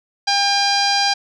sawtooth tone with low-pass filter, 802 Hz, G5, 39 cents sharp, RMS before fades -17 dBFS, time 0.27-1.14 s, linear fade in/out 10 ms, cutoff 5000 Hz, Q 5.6, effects none

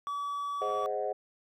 triangle tone, 1144 Hz, D6, 46 cents flat, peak -30 dBFS, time 0.07-0.86 s, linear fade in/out 0 ms
sine chord, Ab dominant seventh, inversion none, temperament equal, 415.3 / 523.3 / 622.3 / 740 Hz, Ab4 / C5 / Eb5 / Gb5, 0 / 0 / 0 / 0 cents, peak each -35 dBFS, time 0.61-1.13 s, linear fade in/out 10 ms
effects tanh soft clip ceiling -20 dBFS

